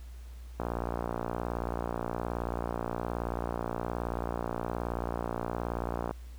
click train, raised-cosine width 1 ms, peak -18 dBFS, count 325, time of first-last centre 0.6-6.11 s, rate 58.8 Hz, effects added 60 Hz sine -42 dBFS peak until 6.38 s + pink hiss -60 dBFS RMS until 6.38 s

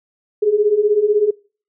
sine beating tone pair, 406.2 / 422.2 Hz, G#4 / G#4, -38 / +29 cents, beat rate 16 Hz, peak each -18 / -13 dBFS, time 0.42-1.31 s, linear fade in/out 10 ms, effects noise-tail reverb RT60 0.4 s tail -25 dB re dry

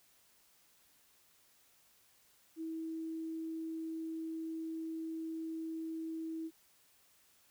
sine tone, 323.2 Hz, E4, 34 cents flat, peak -38 dBFS, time 2.56-6.51 s, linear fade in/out 50 ms, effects white hiss -68 dBFS RMS until 7.5 s

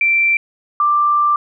sine tone pair in turn, 2348 / 1180.5 Hz, D7 / D6, -1 / +9 cents, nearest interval octave, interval 1190 cents, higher first, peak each -11 dBFS, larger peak neither, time 0.01-0.37 / 0.8-1.36 s, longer second, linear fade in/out 2 ms, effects none

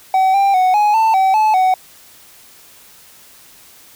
triangle tone with pitch steps, 759 / 791 / 741 / 836 / 889 / 765 / 864 / 748 Hz, F#5 / G5 / F#5 / G#5 / A5 / G5 / A5 / F#5, +44 / +15 / +2 / +11 / +18 / -42 / -32 / +19 cents, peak -8 dBFS, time 0.14-1.74 s, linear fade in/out 2 ms, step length 200 ms, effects white hiss -44 dBFS RMS until 3.95 s

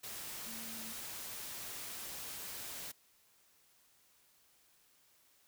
sine tone in noise, 225.5 Hz, A3, 43 cents sharp, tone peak -51 dBFS, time 0.46-0.93 s, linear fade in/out 10 ms, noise white, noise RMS -45 dBFS, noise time 0.03-2.92 s, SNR -9 dB, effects white hiss -69 dBFS RMS until 5.47 s

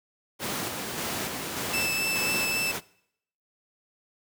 pink noise with tremolo, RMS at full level -30 dBFS, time 0.39-2.81 s, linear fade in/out 50 ms, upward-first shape square, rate 1.7 Hz, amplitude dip 30%
sawtooth tone with vibrato, 2637 Hz, E7, in tune, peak -23 dBFS, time 1.73-2.72 s, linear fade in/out 10 ms, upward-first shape sine, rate 3.7 Hz, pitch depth 10 cents each way
effects noise-tail reverb RT60 0.7 s tail -22 dB re dry + high-pass 150 Hz 12 dB/octave

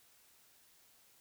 silence, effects white hiss -66 dBFS RMS until 1.2 s

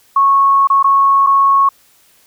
sine tone with dropouts, 1101 Hz, C#6, 12 cents flat, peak -7 dBFS, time 0.16-1.69 s, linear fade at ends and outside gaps 5 ms, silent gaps 0.673-0.7 / 0.828-0.842 / 1.265-1.269 s, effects white hiss -51 dBFS RMS until 2.26 s

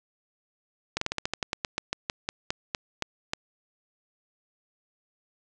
slowing click train, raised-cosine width 0.2 ms, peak -10 dBFS, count 18, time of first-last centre 0.97-3.335 s, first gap 44 ms, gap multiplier 1.13, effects resampled to 22050 Hz + 8-bit

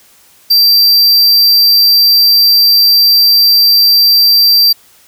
square tone, 4699 Hz, D8, in tune, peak -5 dBFS, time 0.5-4.73 s, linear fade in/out 10 ms, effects white hiss -45 dBFS RMS until 5.07 s

